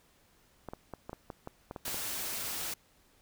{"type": "clicks", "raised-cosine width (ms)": 1, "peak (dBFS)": -26, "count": 11, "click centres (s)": [0.687, 0.735, 0.937, 1.095, 1.131, 1.302, 1.474, 1.711, 1.762, 1.88, 1.944]}
{"type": "noise", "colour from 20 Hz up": "white", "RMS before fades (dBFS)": -37, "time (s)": [1.85, 2.74], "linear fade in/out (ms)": 5}
{"effects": ["pink hiss -66 dBFS RMS until 3.21 s"]}